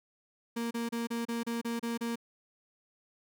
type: tone bursts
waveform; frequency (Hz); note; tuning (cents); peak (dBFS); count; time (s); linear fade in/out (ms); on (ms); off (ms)
35% pulse; 233.1; A#3; 0; -30; 9; 0.56-2.158; 10; 150; 31
effects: none